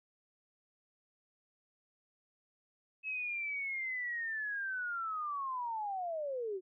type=linear sweep; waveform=sine; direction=down; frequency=2589 to 357.3 Hz; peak=-35 dBFS; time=3.03-6.61 s; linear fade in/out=50 ms; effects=none